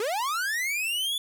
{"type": "linear sweep", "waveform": "45% pulse", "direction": "up", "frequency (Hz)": [393.3, 3486], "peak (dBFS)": -26, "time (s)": [0, 1.18], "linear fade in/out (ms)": 2, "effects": []}